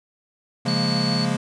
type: chord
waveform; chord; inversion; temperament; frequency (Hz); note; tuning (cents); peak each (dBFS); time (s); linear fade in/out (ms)
square; Bb minor seventh; first; equal; 138.59 / 174.61 / 207.7 / 233.1; Db3 / F3 / Ab3 / Bb3; 0 / 0 / 0 / 0; -27; 0.65-1.37; 10
type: tone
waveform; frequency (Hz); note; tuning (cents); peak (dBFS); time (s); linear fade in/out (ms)
sine; 4442; C#8; +3; -25; 0.68-1.25; 2
effects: resampled to 22050 Hz